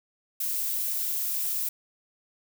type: noise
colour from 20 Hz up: violet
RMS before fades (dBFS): -29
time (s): 0.4-1.69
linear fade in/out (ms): 5
effects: none